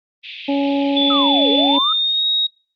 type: band-pass noise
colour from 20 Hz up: white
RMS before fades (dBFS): -32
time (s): 0.23-1.78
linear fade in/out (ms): 20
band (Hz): 2300 to 3600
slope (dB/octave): 48
type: harmonic tone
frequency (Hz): 280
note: C#4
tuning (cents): +18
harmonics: 1 / 2 / 3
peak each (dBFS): -16 / -22 / -26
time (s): 0.48-1.79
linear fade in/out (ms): 10
type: tone with pitch glide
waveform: sine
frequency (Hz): 3466 to 3780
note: A7 to A#7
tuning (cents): -27 to +23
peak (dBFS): -15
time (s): 0.96-2.47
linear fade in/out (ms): 10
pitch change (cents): +150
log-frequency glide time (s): 1.53-2.26
type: linear two-way sweep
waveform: sine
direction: down then up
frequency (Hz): 1318.5 to 415.3 to 1318.5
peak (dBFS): -19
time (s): 1.1-1.93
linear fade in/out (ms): 5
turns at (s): 1.5
effects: noise-tail reverb RT60 0.4 s tail -24 dB re dry + Opus 24 kbps